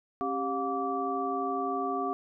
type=tone cluster; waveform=sine; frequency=271 / 394.1 / 713 / 1159 Hz; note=C#4 / G4 / F5 / D6; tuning=-39 / +9 / +36 / -23 cents; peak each=-35 / -34 / -33 / -33 dBFS; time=0.21-2.13 s; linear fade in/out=0 ms; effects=none